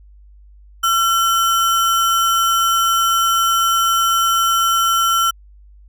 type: tone with sample-and-hold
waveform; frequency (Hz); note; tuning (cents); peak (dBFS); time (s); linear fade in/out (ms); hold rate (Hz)
sine; 1356; E6; +49; -12; 0.83-5.31; 10; 4410
effects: added 50 Hz sine -41 dBFS peak until 5.88 s + MP3 96 kbps